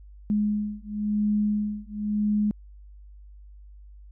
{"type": "beating tone pair", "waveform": "sine", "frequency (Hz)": [208.8, 209.76], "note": ["G#3", "G#3"], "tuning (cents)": [10, 17], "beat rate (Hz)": 0.96, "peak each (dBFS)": [-26, -26], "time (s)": [0.3, 2.51], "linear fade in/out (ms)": 0, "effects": ["added 50 Hz sine -44 dBFS peak until 4.11 s"]}